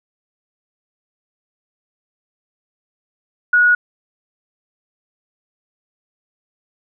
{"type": "tone", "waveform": "sine", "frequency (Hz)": 1456, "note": "F#6", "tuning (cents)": -28, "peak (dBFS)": -9, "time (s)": [3.53, 3.75], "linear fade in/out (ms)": 5, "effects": []}